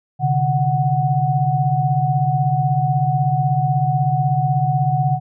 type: tone cluster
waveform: sine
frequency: 130.5 / 146.7 / 742 Hz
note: C3 / D3 / F#5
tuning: -4 / -2 / +5 cents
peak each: -19 dBFS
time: 0.19-5.2 s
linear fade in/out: 50 ms
effects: none